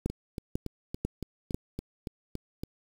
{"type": "two click trains", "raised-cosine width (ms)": 3, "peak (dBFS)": [-22, -16], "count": [10, 4], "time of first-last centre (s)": [[0.1, 2.635], [0.06, 1.545]], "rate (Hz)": [3.55, 2.02], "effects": ["7-bit"]}